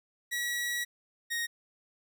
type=tone pair in turn; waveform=sawtooth; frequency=1926 / 1869 Hz; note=B6 / A#6; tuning=-44 / +4 cents; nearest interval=minor second; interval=52 cents; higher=first; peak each=-27 / -27 dBFS; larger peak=neither; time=0.31-0.85 / 1.3-1.47 s; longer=first; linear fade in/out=20 ms; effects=none